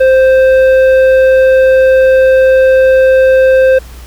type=tone with tanh clipping; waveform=sine; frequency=523.3 Hz; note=C5; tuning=in tune; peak=-5 dBFS; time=0-3.79 s; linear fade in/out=10 ms; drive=9 dB; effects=added 60 Hz sine -28 dBFS peak until 4.06 s + pink hiss -37 dBFS RMS until 4.06 s